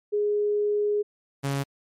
sine / sawtooth tone pair in turn, 415.3 / 138.87 Hz, G#4 / C#3, 0 / +3 cents, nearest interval octave + perfect fifth, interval 1897 cents, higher first, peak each -21 dBFS, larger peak neither, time 0.12-1.03 / 1.43-1.64 s, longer first, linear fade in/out 20 ms, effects MP3 64 kbps

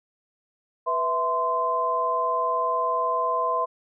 sine tone cluster, 493 / 657 / 1035 Hz, B4 / E5 / C6, -3 / -6 / -19 cents, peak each -30 / -28 / -23 dBFS, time 0.86-3.66 s, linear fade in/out 20 ms, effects none

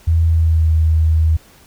sine tone with pitch glide, 82.2 to 79.72 Hz, E2 to D#2, -4 to +43 cents, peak -10 dBFS, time 0.07-1.37 s, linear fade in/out 10 ms, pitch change -53 cents, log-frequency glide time 0.25-0.72 s, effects pink hiss -47 dBFS RMS until 1.66 s

